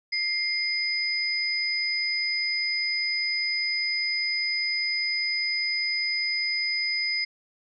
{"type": "tone pair together", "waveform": "sine", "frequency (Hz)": [2100, 4995], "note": ["C7", "D#8"], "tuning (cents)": [6, 6], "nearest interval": "octave + minor third", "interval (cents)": 1500, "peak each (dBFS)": -27, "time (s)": [0.12, 7.25], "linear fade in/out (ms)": 10, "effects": []}